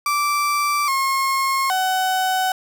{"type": "tone with pitch steps", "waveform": "35% pulse", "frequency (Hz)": [1168, 1078, 750], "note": ["D6", "C#6", "F#5"], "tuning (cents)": [-10, -49, 23], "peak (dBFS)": -16, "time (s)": [0.06, 2.52], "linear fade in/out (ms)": 2, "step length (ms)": 820, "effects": []}